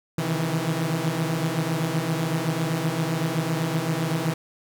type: tone cluster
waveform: sawtooth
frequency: 131 / 153.1 / 158.7 / 166.5 Hz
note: C3 / D#3 / D#3 / E3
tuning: +2 / -28 / +35 / +18 cents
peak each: -28 / -30 / -23 / -23 dBFS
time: 0.18-4.34 s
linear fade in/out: 5 ms
effects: none